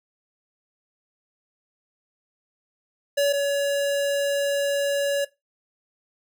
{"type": "tone pair in turn", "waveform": "square", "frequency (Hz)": [568, 564.8], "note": ["C#5", "C#5"], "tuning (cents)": [42, 32], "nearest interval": "unison", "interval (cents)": 10, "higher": "first", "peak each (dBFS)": [-19, -22], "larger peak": "first", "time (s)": [[3.17, 3.33], [3.33, 5.25]], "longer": "second", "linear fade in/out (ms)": 10, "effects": ["noise-tail reverb RT60 0.2 s tail -18 dB re dry"]}